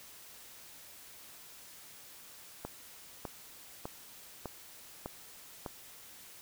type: click train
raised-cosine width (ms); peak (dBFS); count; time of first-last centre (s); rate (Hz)
1; -24; 6; 2.65-5.662; 1.66
effects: white hiss -53 dBFS RMS until 6.41 s